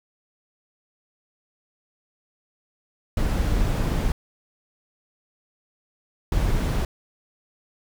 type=noise bursts at uneven times; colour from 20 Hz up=brown; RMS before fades=-22 dBFS; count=2; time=3.17-4.12 / 6.32-6.85 s; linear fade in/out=2 ms; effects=none